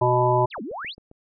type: harmonic tone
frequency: 124 Hz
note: B2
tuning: 7 cents sharp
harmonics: 1 / 3 / 5 / 7 / 8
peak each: -23 / -23 / -23 / -23 / -23 dBFS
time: 0.01-0.46 s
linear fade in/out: 10 ms
type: exponential two-way sweep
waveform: sine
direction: down then up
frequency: 5100 to 196 to 5100 Hz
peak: -30 dBFS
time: 0.5-0.95 s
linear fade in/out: 50 ms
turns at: 0.62 s
type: click train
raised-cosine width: 2 ms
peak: -33 dBFS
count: 5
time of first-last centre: 0.58-1.114 s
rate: 7.49 Hz
effects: none